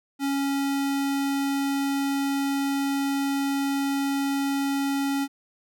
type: tone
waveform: square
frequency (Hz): 277.2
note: C#4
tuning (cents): 0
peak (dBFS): -24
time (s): 0.19-5.28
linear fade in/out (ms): 50
effects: none